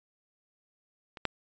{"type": "clicks", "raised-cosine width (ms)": 0.3, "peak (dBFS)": [-27, -11], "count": 2, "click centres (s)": [1.172, 1.253], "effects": ["resampled to 16000 Hz"]}